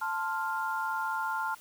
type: chord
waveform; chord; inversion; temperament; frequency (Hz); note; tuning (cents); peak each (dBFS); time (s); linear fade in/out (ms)
sine; F major; first; equal with one note detuned; 882.5 / 1046.5 / 1396.9; A5 / C6 / F6; +5 / 0 / 0; -33 / -36 / -33; 0.01-1.55; 10
effects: white hiss -54 dBFS RMS until 1.6 s